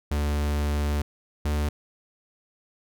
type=tone pair in turn; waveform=45% pulse; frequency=73.42 / 74.23 Hz; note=D2 / D2; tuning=0 / +19 cents; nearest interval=unison; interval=19 cents; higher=second; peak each=-23 dBFS; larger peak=neither; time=0.11-1.02 / 1.45-1.69 s; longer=first; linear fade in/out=5 ms; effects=none